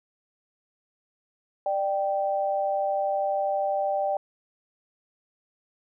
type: tone pair together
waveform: sine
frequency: 594.4 / 782 Hz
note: D5 / G5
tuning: +21 / -4 cents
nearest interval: perfect fourth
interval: 475 cents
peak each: -26 dBFS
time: 1.66-4.17 s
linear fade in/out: 2 ms
effects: none